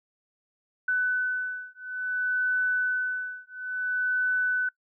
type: beating tone pair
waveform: sine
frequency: 1500 / 1500.58 Hz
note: F#6 / F#6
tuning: +23 / +24 cents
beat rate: 0.58 Hz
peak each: -28 dBFS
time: 0.88-4.69 s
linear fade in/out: 5 ms
effects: noise-tail reverb RT60 0.1 s tail -23 dB re dry